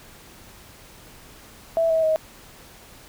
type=tone with pitch steps; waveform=sine; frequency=659.3 / 645.4 / 631.7 Hz; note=E5 / E5 / D#5; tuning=0 / -37 / +26 cents; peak=-17 dBFS; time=1.77-2.16 s; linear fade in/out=0 ms; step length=130 ms; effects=pink hiss -47 dBFS RMS until 3.08 s